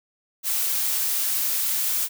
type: noise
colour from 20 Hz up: blue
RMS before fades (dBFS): -24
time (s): 0.43-2.09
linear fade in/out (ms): 50
effects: none